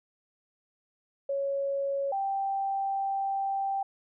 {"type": "tone pair in turn", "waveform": "sine", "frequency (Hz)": [554.4, 784], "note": ["C#5", "G5"], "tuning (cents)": [0, 0], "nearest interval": "tritone", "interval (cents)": 600, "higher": "second", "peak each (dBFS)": [-27, -27], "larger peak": "neither", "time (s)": [[1.29, 2.12], [2.12, 3.83]], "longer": "second", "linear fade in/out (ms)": 5, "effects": []}